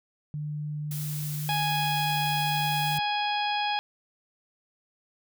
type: tone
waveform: sine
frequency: 149.6 Hz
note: D3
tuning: 32 cents sharp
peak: -30 dBFS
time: 0.34-2.99 s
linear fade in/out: 0 ms
type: noise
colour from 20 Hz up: blue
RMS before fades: -38 dBFS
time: 0.91-2.98 s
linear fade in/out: 2 ms
type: harmonic tone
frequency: 830.6 Hz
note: G#5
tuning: in tune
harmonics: 1 / 2 / 3 / 4 / 5 / 6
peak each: -27 / -36 / -34 / -33 / -42 / -39 dBFS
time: 1.49-3.79 s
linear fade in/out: 0 ms
effects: none